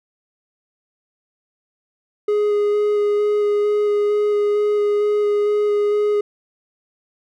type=tone with vibrato; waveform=triangle; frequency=415.3 Hz; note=G#4; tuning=in tune; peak=-13 dBFS; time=2.28-6.21 s; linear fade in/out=5 ms; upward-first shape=square; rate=2.2 Hz; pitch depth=8 cents each way; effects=none